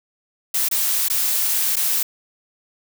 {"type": "noise with dropouts", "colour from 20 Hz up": "blue", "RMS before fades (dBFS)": -20, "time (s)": [0.54, 2.03], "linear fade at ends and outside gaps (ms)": 5, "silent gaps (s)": [[0.687, 0.712], [1.085, 1.099], [1.758, 1.766]], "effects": []}